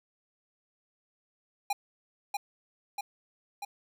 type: tone with echo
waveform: square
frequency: 810 Hz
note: G#5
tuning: 43 cents flat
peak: -27 dBFS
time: 1.7-1.73 s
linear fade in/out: 5 ms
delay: 640 ms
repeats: 3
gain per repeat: -3 dB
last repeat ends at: 3.65 s
effects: none